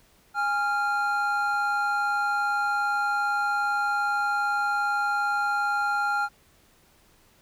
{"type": "tone pair together", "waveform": "triangle", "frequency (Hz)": [822.5, 1390], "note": ["G#5", "F6"], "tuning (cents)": [-17, -9], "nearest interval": "major sixth", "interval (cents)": 908, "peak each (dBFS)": [-25, -23], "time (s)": [0.34, 6.29], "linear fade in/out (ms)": 50, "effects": ["pink hiss -60 dBFS RMS until 7.41 s"]}